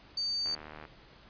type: tone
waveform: sine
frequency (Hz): 4599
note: D8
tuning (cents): -37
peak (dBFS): -29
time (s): 0.17-0.55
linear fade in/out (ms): 5
type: click train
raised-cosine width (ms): 0.5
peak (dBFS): -30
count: 31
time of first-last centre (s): 0.46-0.852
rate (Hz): 76.5
effects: pink hiss -56 dBFS RMS until 1.29 s + resampled to 11025 Hz